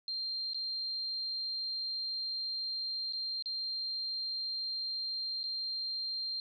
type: tone with dropouts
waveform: sine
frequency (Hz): 4178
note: C8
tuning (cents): -3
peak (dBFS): -34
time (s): 0.08-6.4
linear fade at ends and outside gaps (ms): 1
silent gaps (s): 0.534-0.545 / 3.125-3.133 / 3.424-3.458 / 5.432-5.439
effects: none